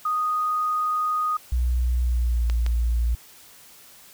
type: tone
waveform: sine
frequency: 1241 Hz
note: D#6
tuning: 5 cents flat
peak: -21 dBFS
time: 0.05-1.37 s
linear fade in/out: 5 ms
type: tone with pitch glide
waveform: sine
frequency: 61.3 to 58.36 Hz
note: B1 to A#1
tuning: -12 to +3 cents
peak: -19 dBFS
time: 1.52-3.15 s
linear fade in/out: 5 ms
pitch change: -85 cents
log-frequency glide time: 2.03-2.46 s
type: clicks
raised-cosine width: 0.2 ms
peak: -16 dBFS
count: 2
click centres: 2.499 / 2.664 s
effects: white hiss -49 dBFS RMS until 4.13 s